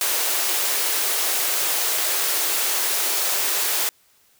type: high-pass noise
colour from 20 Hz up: white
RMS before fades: -22 dBFS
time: 0.01-3.89 s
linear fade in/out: 0 ms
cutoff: 330 Hz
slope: 48 dB/octave
effects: white hiss -59 dBFS RMS until 4.39 s